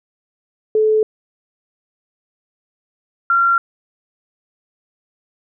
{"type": "tone pair in turn", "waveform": "sine", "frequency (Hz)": [433.2, 1375.3], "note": ["A4", "F6"], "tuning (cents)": [-27, -27], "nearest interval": "octave + minor sixth", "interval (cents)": 2000, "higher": "second", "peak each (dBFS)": -11, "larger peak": "neither", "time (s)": [[0.75, 1.03], [3.3, 3.58]], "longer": "neither", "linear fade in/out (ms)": 2, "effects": []}